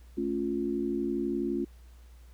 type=chord; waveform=sine; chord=A augmented; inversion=none; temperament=equal with one note detuned; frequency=217.9 / 277.2 / 349.2 Hz; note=A3 / C#4 / E#4; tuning=-17 / 0 / 0 cents; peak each=-34 / -32 / -31 dBFS; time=0.17-1.65 s; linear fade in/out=10 ms; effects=added 60 Hz sine -49 dBFS peak until 2.33 s + pink hiss -64 dBFS RMS until 2.33 s